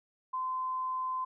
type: tone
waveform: sine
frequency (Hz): 1030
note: C6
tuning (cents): -28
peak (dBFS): -31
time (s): 0.33-1.25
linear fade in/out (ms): 10
effects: none